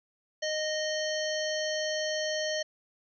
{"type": "harmonic tone", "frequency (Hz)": 618, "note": "D#5", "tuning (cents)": -12, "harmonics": [1, 3, 5, 7, 9, 10], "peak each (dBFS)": [-31, -36, -38, -39, -41, -41], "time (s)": [0.42, 2.63], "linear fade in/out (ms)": 10, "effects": []}